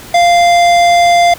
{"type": "tone with hard clipping", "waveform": "sine", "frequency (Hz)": 695, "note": "F5", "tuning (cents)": -9, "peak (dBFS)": -7, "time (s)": [0.14, 1.34], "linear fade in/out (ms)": 5, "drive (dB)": 16, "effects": ["pink hiss -32 dBFS RMS until 1.38 s"]}